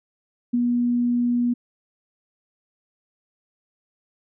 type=tone with ADSR envelope; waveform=sine; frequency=241.7 Hz; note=B3; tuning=37 cents flat; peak=-16 dBFS; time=0.53-1.54 s; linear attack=13 ms; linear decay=17 ms; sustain=-2 dB; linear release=13 ms; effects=none